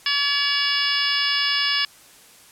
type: harmonic tone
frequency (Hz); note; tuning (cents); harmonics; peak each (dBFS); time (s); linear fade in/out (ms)
570; C#5; +48; 2 / 3 / 4 / 5 / 6 / 7 / 8 / 9; -31 / -26 / -28 / -25 / -27 / -34 / -29 / -25; 0.06-1.85; 2
effects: white hiss -49 dBFS RMS until 2.51 s + low-pass 12000 Hz 12 dB/octave